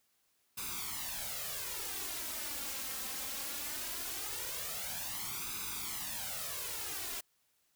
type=noise with flanger; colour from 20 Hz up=white; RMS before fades=-40 dBFS; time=0.57-7.21 s; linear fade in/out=10 ms; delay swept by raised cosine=0.8 to 3.8 ms; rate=0.2 Hz; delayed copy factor=+0.75; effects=white hiss -75 dBFS RMS until 7.75 s